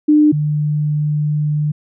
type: tone pair in turn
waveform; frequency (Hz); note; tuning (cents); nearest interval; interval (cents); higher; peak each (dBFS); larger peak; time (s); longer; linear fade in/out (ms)
sine; 300.9 / 149.71; D4 / D3; +42 / +34; octave; 1208; first; -7 / -14; first; 0.08-0.32 / 0.32-1.72; second; 10
effects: none